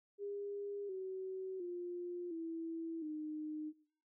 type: tone with pitch steps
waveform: sine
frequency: 404.7 / 377.6 / 352.3 / 328.7 / 306.7 Hz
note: G#4 / F#4 / F4 / E4 / D#4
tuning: -45 / +35 / +15 / -5 / -25 cents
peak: -40 dBFS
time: 0.18-3.73 s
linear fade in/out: 50 ms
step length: 710 ms
effects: noise-tail reverb RT60 0.6 s tail -21 dB re dry